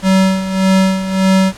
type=tone with tremolo; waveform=square; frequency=190.2 Hz; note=F#3; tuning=48 cents sharp; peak=-8 dBFS; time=0.02-1.53 s; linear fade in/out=50 ms; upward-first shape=sine; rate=1.7 Hz; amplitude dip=70%; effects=pink hiss -35 dBFS RMS until 1.57 s + low-pass 9000 Hz 12 dB/octave